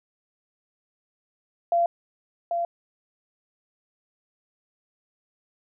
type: tone with echo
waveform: sine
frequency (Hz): 686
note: F5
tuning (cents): -31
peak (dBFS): -18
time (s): 1.72-1.86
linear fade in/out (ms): 2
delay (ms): 790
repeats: 1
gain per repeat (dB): -5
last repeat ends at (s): 2.65
effects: none